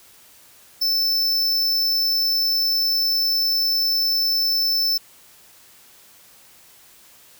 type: tone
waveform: square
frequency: 5290 Hz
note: E8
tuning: 5 cents sharp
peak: -18 dBFS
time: 0.81-4.98 s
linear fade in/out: 10 ms
effects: white hiss -50 dBFS RMS until 7.39 s